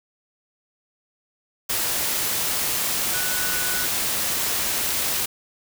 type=tone in noise; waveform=sine; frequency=1480 Hz; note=F#6; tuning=in tune; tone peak=-30 dBFS; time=3.13-3.86 s; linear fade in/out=10 ms; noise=white; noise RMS=-24 dBFS; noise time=1.69-5.26 s; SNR=-9 dB; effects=none